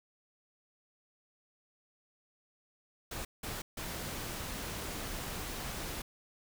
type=noise bursts at uneven times; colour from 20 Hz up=pink; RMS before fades=-40 dBFS; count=3; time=3.11-3.25 / 3.43-3.62 / 3.77-6.02 s; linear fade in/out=5 ms; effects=none